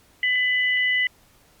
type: tone pair together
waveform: sine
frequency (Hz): 2002 / 2960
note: B6 / F#7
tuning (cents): +23 / 0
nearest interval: perfect fifth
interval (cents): 677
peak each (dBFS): -19 / -27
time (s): 0.23-1.07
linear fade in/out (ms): 2
effects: pink hiss -57 dBFS RMS until 1.6 s + Opus 48 kbps